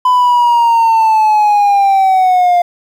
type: linear sweep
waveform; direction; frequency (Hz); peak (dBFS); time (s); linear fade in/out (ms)
triangle; down; 1007 to 698.5; -4; 0.05-2.62; 5
effects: tanh soft clip ceiling 0 dBFS + 7-bit